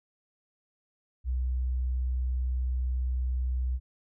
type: tone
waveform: sine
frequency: 63 Hz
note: B1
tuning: 35 cents sharp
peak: -26 dBFS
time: 1.24-3.8 s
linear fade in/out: 50 ms
effects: none